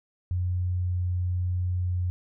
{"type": "tone", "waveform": "sine", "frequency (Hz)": 89.9, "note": "F#2", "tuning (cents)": -49, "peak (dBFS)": -24, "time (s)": [0.31, 2.1], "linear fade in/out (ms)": 0, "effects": []}